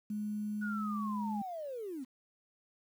sine tone, 210 Hz, G#3, 19 cents sharp, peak -34 dBFS, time 0.1-1.42 s, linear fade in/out 5 ms
sine linear sweep, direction down, 1480 to 239.6 Hz, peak -38 dBFS, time 0.61-2.05 s, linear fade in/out 20 ms
effects 10-bit

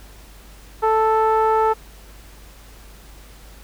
sawtooth tone with low-pass filter, 440 Hz, A4, in tune, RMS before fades -17 dBFS, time 0.82-1.74 s, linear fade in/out 20 ms, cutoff 1100 Hz, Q 5.5, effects added 50 Hz sine -42 dBFS peak until 3.63 s + pink hiss -47 dBFS RMS until 3.63 s

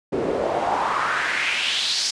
pink noise with band-pass filter sweep, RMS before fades -23 dBFS, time 0.12-2.11 s, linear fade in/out 10 ms, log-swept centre 360 to 5400 Hz, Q 3.2, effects resampled to 22050 Hz

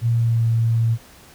sine tone with pitch glide, 116.9 to 114.56 Hz, A#2 to A#2, +5 to -30 cents, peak -15 dBFS, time 0.01-0.98 s, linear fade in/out 50 ms, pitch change -35 cents, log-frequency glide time 0.11-0.47 s, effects pink hiss -47 dBFS RMS until 1.34 s

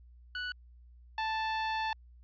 sawtooth tone pair in turn, 1480 / 880 Hz, F#6 / A5, 0 / 0 cents, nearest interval major sixth, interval 900 cents, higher first, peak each -31 / -27 dBFS, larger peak second, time 0.35-0.52 / 1.18-1.93 s, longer second, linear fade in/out 2 ms, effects added 60 Hz sine -53 dBFS peak until 2.23 s + resampled to 11025 Hz

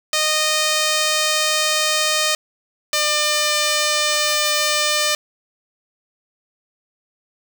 5% pulse tone pair in turn, 617 / 599.8 Hz, D#5 / D5, -15 / +36 cents, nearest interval unison, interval 49 cents, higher first, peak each -5 dBFS, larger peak neither, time 0.13-2.35 / 2.93-5.15 s, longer neither, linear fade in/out 2 ms, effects none

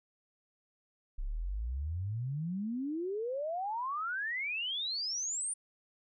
sine exponential sweep, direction up, 31.25 to 9397 Hz, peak -33 dBFS, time 1.18-5.54 s, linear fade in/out 10 ms, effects none

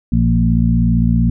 harmonic tone with a mistuned harmonic, 57.6 Hz, A#1, 20 cents flat, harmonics 1 / 2 / 3 / 4, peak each -16 / -16 / -16 / -16 dBFS, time 0.12-1.3 s, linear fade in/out 5 ms, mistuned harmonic 2, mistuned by +31 cents, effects none

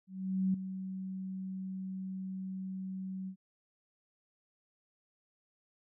sine tone with ADSR envelope, 189 Hz, F#3, 37 cents sharp, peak -26 dBFS, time 0.07-3.36 s, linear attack 470 ms, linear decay 5 ms, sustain -11 dB, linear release 82 ms, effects none

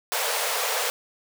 pink high-pass noise, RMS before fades -26 dBFS, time 0.12-0.9 s, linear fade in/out 0 ms, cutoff 440 Hz, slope 96 dB/octave, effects none

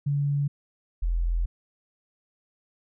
sine tone pair in turn, 142.8 / 42.45 Hz, D3 / F1, -48 / -48 cents, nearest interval octave + major sixth, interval 2100 cents, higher first, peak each -22 dBFS, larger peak neither, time 0.06-0.48 / 1.02-1.46 s, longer second, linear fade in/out 10 ms, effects none

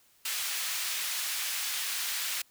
pink high-pass noise, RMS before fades -33 dBFS, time 0.25-2.42 s, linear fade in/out 5 ms, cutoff 2100 Hz, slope 12 dB/octave, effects white hiss -64 dBFS RMS until 2.5 s

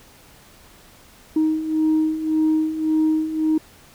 sine beating tone pair, 312.1 / 313.9 Hz, D#4 / D#4, +5 / +15 cents, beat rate 1.8 Hz, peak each -22 / -17 dBFS, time 1.36-3.58 s, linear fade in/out 5 ms, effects tanh soft clip ceiling -12 dBFS + pink hiss -49 dBFS RMS until 3.94 s

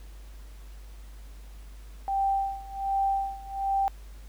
sine tone with tremolo, 784 Hz, G5, in tune, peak -22 dBFS, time 2.08-3.88 s, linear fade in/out 0 ms, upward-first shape sine, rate 1.3 Hz, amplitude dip 90%, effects added 50 Hz sine -42 dBFS peak until 4.28 s + pink hiss -57 dBFS RMS until 4.28 s

